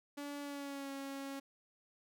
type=tone with pitch glide; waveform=sawtooth; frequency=287 to 274.7 Hz; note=D4 to C#4; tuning=-40 to -16 cents; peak=-38 dBFS; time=0.17-1.4 s; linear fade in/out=10 ms; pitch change=-76 cents; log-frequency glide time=0.41-0.91 s; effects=none